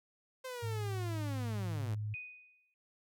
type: linear sweep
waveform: sawtooth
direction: down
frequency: 523.3 to 99.2 Hz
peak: -37 dBFS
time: 0.44-1.95 s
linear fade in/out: 10 ms
type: tone with pitch glide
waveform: sine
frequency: 106.9 to 105.86 Hz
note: A2 to G#2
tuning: -49 to +34 cents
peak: -35 dBFS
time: 0.62-2.15 s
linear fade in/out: 20 ms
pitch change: -17 cents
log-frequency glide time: 1.65-2.03 s
type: tone with exponential decay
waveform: sine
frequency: 2489 Hz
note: D#7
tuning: in tune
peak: -38 dBFS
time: 2.14-2.74 s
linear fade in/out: 1 ms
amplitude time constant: 130 ms
effects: none